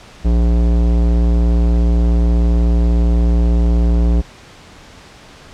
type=tone with tanh clipping; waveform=sine; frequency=58.27 Hz; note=A#1; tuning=in tune; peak=-12 dBFS; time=0.24-4.22 s; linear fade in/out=20 ms; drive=18 dB; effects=pink hiss -40 dBFS RMS until 5.53 s + low-pass 6000 Hz 12 dB/octave